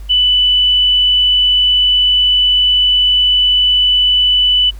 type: tone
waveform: sine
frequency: 2984 Hz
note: F#7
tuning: 14 cents sharp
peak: -8 dBFS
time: 0.09-4.71 s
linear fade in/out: 20 ms
effects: added 50 Hz sine -26 dBFS peak until 4.79 s + pink hiss -46 dBFS RMS until 4.79 s